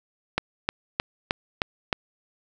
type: click train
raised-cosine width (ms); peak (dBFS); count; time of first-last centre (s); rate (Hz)
0.3; -6; 6; 0.38-1.928; 3.23
effects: none